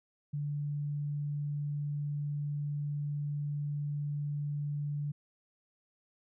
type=tone; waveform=sine; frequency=145.9 Hz; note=D3; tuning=11 cents flat; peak=-32 dBFS; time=0.33-5.12 s; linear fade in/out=10 ms; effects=none